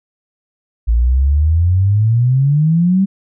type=exponential sweep; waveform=sine; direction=up; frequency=55 to 197.9 Hz; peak=-9 dBFS; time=0.87-3.06 s; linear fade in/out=20 ms; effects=none